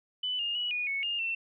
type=tone with pitch steps; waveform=sine; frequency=2999 / 2830 / 2929 / 2457 / 2209 / 2825 / 2693 Hz; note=F#7 / F7 / F#7 / D#7 / C#7 / F7 / E7; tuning=+23 / +22 / -18 / -22 / -7 / +19 / +36 cents; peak=-29 dBFS; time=0.23-1.35 s; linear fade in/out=5 ms; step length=160 ms; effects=none